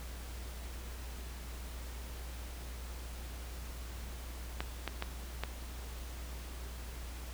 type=clicks; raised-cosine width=0.3 ms; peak=-19 dBFS; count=4; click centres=4.605 / 4.877 / 5.024 / 5.436 s; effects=added 60 Hz sine -42 dBFS peak until 7.33 s + pink hiss -50 dBFS RMS until 7.33 s